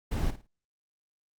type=noise with echo; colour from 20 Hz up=brown; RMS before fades=-28 dBFS; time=0.11-0.31 s; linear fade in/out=10 ms; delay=54 ms; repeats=3; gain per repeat=-12 dB; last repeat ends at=0.472 s; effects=Opus 48 kbps